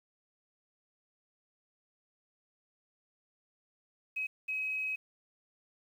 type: tone bursts at uneven times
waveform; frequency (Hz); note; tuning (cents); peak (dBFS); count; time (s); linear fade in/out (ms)
sine; 2544; D#7; +38; -32; 2; 4.16-4.27 / 4.48-4.96; 10
effects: 10-bit